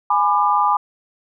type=chord; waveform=sine; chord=G# diminished; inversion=none; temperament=just; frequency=830.6 / 996.7 / 1196.1 Hz; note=G#5 / B5 / D6; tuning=0 / +16 / +31 cents; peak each=-18 dBFS; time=0.1-0.77 s; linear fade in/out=5 ms; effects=none